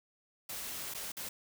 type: noise with dropouts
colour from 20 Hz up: white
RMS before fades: -41 dBFS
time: 0.49-1.29 s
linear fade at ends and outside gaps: 5 ms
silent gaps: 0.939-0.946 / 1.12-1.168 s
effects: none